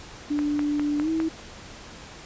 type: tone with pitch glide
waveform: sine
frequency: 293.7 to 322.1 Hz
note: D4 to E4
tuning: 0 to -40 cents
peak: -22 dBFS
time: 0.3-1.29 s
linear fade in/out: 10 ms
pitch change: +160 cents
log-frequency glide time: 1-1.09 s
type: click train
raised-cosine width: 0.5 ms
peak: -17 dBFS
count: 5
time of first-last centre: 0.39-1.201 s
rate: 4.93 Hz
effects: pink hiss -43 dBFS RMS until 2.25 s + resampled to 16000 Hz